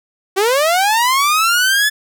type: linear sweep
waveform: sawtooth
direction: up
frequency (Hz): 369.3 to 1736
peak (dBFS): -8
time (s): 0.36-1.9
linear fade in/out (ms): 20
effects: none